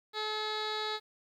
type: tone with low-pass filter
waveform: 15% pulse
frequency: 429.2 Hz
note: A4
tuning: 43 cents flat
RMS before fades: -35 dBFS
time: 0.13-1 s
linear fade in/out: 50 ms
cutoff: 3900 Hz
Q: 4.4
effects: 11-bit